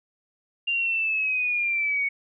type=linear sweep; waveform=sine; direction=down; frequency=2794 to 2217 Hz; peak=-22 dBFS; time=0.67-2.09 s; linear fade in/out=10 ms; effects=none